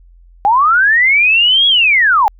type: linear two-way sweep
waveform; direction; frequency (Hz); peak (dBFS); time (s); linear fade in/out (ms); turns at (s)
sine; up then down; 780 to 3353 to 780; -7; 0.45-2.28; 0; 1.67
effects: added 43 Hz sine -40 dBFS peak until 2.39 s